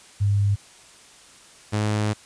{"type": "tone pair in turn", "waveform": ["sine", "sawtooth"], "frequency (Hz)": [101, 105.99], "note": ["G#2", "G#2"], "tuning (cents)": [-48, 36], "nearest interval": "minor second", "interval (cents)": 84, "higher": "second", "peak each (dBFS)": -17, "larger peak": "neither", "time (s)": [[0.2, 0.56], [1.72, 2.14]], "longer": "second", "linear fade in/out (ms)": 20, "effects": ["white hiss -49 dBFS RMS until 2.25 s", "resampled to 22050 Hz"]}